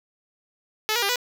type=tone with pitch steps; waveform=5% pulse; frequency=432.2 / 477.1 / 399.1 / 491 Hz; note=A4 / A#4 / G4 / B4; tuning=-31 / +40 / +31 / -10 cents; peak=-10 dBFS; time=0.89-1.158 s; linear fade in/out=0 ms; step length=67 ms; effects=none

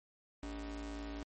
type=ring-modulated tone; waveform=45% pulse; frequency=170 Hz; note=F3; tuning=46 cents flat; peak=-38 dBFS; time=0.43-1.23 s; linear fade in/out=0 ms; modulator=117 Hz; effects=MP3 32 kbps

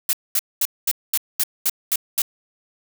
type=noise bursts; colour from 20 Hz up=blue; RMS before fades=-19 dBFS; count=9; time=0.09-2.219 s; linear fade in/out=2 ms; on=41 ms; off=220 ms; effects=none

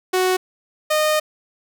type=tone pair in turn; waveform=sawtooth; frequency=370 / 614.3 Hz; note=F#4 / D#5; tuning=0 / -22 cents; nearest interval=major sixth; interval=878 cents; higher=second; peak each=-12 dBFS; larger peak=neither; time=0.13-0.37 / 0.9-1.2 s; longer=second; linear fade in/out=10 ms; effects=none

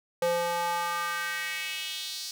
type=tone with high-pass filter sweep; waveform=square; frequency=172.1 Hz; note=F3; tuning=25 cents flat; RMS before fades=-31 dBFS; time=0.22-2.31 s; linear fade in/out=2 ms; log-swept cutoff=500 to 4900 Hz; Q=2.8; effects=none

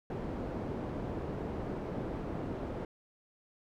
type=low-pass noise; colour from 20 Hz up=white; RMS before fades=-38 dBFS; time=0.1-2.85 s; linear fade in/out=2 ms; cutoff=430 Hz; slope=12 dB/octave; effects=none

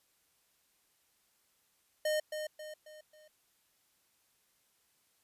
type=tone with echo; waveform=square; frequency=613 Hz; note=D#5; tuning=26 cents flat; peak=-30 dBFS; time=2.05-2.2 s; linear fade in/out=5 ms; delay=270 ms; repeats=4; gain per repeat=-7 dB; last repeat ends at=3.28 s; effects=white hiss -73 dBFS RMS until 5.23 s + resampled to 32000 Hz

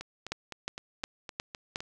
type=two click trains; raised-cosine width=0.2 ms; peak=-22 / -15 dBFS; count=8 / 5; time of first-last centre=0.01-1.805 / 0.32-1.759 s; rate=3.9 / 2.78 Hz; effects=none

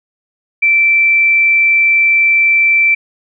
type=tone; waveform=sine; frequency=2336 Hz; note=D7; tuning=10 cents flat; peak=-7 dBFS; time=0.62-2.95 s; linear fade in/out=10 ms; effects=none

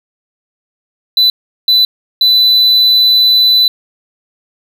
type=tone bursts at uneven times; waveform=triangle; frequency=3995 Hz; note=B7; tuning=19 cents sharp; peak=-4 dBFS; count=3; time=1.17-1.3 / 1.68-1.85 / 2.21-3.68 s; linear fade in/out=2 ms; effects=none

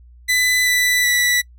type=tone with pitch steps; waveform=sawtooth; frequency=2000 / 1981.6 / 1963.4 Hz; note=B6 / B6 / B6; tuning=+21 / +5 / -11 cents; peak=-11 dBFS; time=0.28-1.42 s; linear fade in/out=20 ms; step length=380 ms; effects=noise-tail reverb RT60 0.1 s tail -24 dB re dry + added 60 Hz sine -42 dBFS peak until 1.58 s

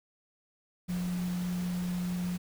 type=tone in noise; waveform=sine; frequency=178.6 Hz; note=F3; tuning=39 cents sharp; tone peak=-30 dBFS; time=0.88-2.38 s; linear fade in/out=20 ms; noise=pink; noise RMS=-45 dBFS; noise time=0.88-2.38 s; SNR=+12 dB; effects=none

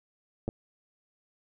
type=clicks; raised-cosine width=2 ms; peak=-19 dBFS; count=2; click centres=0.48 / 0.489 s; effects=none

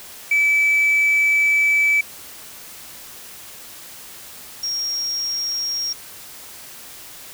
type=tone pair in turn; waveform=sine; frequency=2305 / 5588 Hz; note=D7 / F8; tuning=-33 / 0 cents; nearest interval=octave + minor third; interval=1533 cents; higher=second; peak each=-12 / -21 dBFS; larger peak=first; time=0.31-2.01 / 4.63-5.93 s; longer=first; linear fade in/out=5 ms; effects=tanh soft clip ceiling -11 dBFS + white hiss -39 dBFS RMS until 7.33 s

